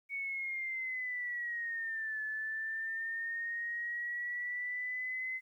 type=linear two-way sweep; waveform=sine; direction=down then up; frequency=2234 to 1730 to 2050 Hz; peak=-35 dBFS; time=0.09-5.41 s; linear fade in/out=50 ms; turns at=2.22 s; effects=12-bit